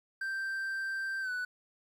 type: tone with pitch glide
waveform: triangle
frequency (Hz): 1568 to 1486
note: G6 to F#6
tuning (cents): 0 to +7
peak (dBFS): -31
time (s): 0.21-1.45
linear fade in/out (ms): 5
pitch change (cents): -93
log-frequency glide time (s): 1.21-1.31
effects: 11-bit